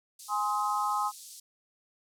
white band-pass noise, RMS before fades -48 dBFS, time 0.19-1.4 s, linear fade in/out 5 ms, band 4100 to 11000 Hz, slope 24 dB/octave
sine chord, Ab major, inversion none, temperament equal with one note detuned, 830.6 / 1046.5 / 1264.8 Hz, Ab5 / C6 / Eb6, 0 / 0 / +28 cents, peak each -31 dBFS, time 0.28-1.12 s, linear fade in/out 50 ms
effects none

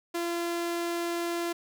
sawtooth tone, 342.2 Hz, F4, 35 cents flat, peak -25 dBFS, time 0.14-1.53 s, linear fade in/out 10 ms, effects none

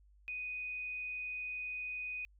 sine tone with frequency modulation, 2490 Hz, D#7, 1 cent sharp, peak -38 dBFS, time 0.28-2.25 s, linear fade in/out 0 ms, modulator 32.6 Hz, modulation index 0.38, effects added 50 Hz sine -61 dBFS peak until 2.39 s

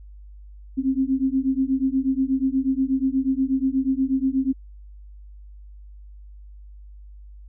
sine beating tone pair, 261.6 / 269.9 Hz, C4 / C#4, 0 / -46 cents, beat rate 8.3 Hz, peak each -22 dBFS, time 0.77-4.53 s, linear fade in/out 20 ms, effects added 50 Hz sine -40 dBFS peak until 7.48 s

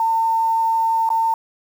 sine tone with dropouts, 903 Hz, A5, 45 cents sharp, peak -15 dBFS, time 0-1.34 s, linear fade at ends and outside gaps 2 ms, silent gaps 1.091-1.102 s, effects 7-bit

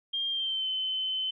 sine tone with pitch glide, 3205 to 3057 Hz, G7 to G7, +38 to -44 cents, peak -28 dBFS, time 0.13-1.31 s, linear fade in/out 10 ms, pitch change -82 cents, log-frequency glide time 0.29-0.68 s, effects none

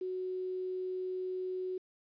sine tone with quantisation, 370 Hz, F#4, in tune, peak -34 dBFS, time 0.01-1.78 s, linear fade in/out 5 ms, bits 10, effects resampled to 11025 Hz

